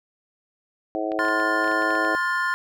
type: harmonic tone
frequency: 107.6 Hz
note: A2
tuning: 38 cents flat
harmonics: 3 / 4 / 5 / 6 / 7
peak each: -28 / -33 / -31 / -29 / -31 dBFS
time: 0.95-2.15 s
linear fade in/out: 0 ms
type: clicks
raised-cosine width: 0.3 ms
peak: -23 dBFS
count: 11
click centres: 1.119 / 1.251 / 1.285 / 1.4 / 1.644 / 1.677 / 1.716 / 1.822 / 1.906 / 1.953 / 2.049 s
type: chord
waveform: triangle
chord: F major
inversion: second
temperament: equal with one note detuned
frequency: 1046.5 / 1422.2 / 1760 Hz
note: C6 / F6 / A6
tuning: 0 / +31 / 0 cents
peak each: -24 dBFS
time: 1.19-2.54 s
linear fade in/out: 0 ms
effects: none